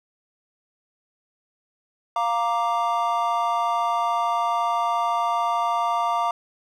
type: chord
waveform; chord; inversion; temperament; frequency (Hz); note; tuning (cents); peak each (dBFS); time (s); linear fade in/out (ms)
triangle; Bb major; second; equal; 698.5 / 932.3 / 1174.7; F5 / Bb5 / D6; 0 / 0 / 0; -23; 2.16-6.31; 2
effects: none